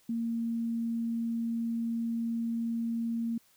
sine tone, 230.7 Hz, A#3, 18 cents flat, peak -29 dBFS, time 0.09-3.38 s, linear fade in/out 5 ms, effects white hiss -65 dBFS RMS until 3.56 s

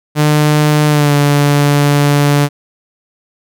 sawtooth tone with pitch glide, 150.3 to 144.43 Hz, D3 to D3, +40 to -29 cents, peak -4 dBFS, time 0.15-2.49 s, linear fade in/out 50 ms, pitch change -69 cents, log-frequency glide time 0.88-1.13 s, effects none

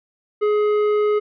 triangle tone with tanh clipping, 420 Hz, G#4, 19 cents sharp, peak -17 dBFS, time 0.41-1.2 s, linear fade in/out 20 ms, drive 14 dB, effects none

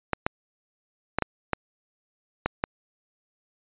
clicks, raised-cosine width 0.5 ms, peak -8 dBFS, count 7, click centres 0.133 / 0.265 / 1.186 / 1.223 / 1.533 / 2.46 / 2.639 s, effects resampled to 8000 Hz

